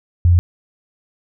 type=tone; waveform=sine; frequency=87.31 Hz; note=F2; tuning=in tune; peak=-8 dBFS; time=0.25-0.39 s; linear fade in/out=0 ms; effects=none